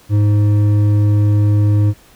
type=tone with hard clipping; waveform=sine; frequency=103.83 Hz; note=G#2; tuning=in tune; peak=-11 dBFS; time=0.09-1.94 s; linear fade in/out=50 ms; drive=7 dB; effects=pink hiss -47 dBFS RMS until 2.15 s